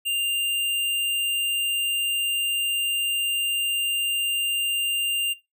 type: tone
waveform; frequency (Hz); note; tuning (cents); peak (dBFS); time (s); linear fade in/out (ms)
square; 2794; F7; 0; -23; 0.05-5.34; 20
effects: noise-tail reverb RT60 0.2 s tail -17 dB re dry